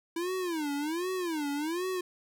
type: tone with vibrato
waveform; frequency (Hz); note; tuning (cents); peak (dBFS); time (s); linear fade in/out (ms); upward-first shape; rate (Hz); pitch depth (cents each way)
square; 326.1; E4; -19; -31; 0.16-2.01; 5; sine; 1.3; 240
effects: none